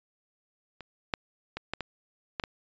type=clicks; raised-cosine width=0.3 ms; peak=-26 / -11 / -19 / -15 / -17 / -15 / -16 dBFS; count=7; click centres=0.807 / 1.138 / 1.57 / 1.736 / 1.807 / 2.398 / 2.438 s; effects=resampled to 16000 Hz